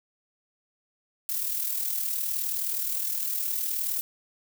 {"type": "noise with amplitude modulation", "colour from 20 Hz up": "violet", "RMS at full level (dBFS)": -27, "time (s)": [1.29, 4.01], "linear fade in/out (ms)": 0, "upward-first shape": "sine", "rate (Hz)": 39.3, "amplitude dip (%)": 50, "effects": []}